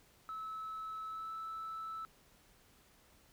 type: tone with pitch glide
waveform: sine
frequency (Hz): 1300 to 1313.6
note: E6 to E6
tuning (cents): -24 to -6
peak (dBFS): -39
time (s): 0.29-2.05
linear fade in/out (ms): 0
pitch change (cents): +18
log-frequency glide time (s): 1.08-1.31
effects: tanh soft clip ceiling -38 dBFS + pink hiss -66 dBFS RMS until 3.32 s